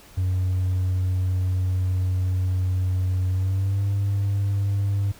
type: tone with pitch glide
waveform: triangle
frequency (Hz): 92.5 to 99.71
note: F#2 to G2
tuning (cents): 0 to +30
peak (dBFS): -17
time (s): 0.17-5.12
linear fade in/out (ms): 10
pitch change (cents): +130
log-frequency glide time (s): 3.29-3.84
effects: tanh soft clip ceiling -15 dBFS + pink hiss -49 dBFS RMS until 5.19 s